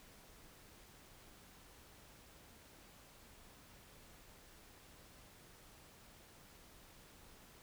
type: silence
effects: pink hiss -61 dBFS RMS until 7.62 s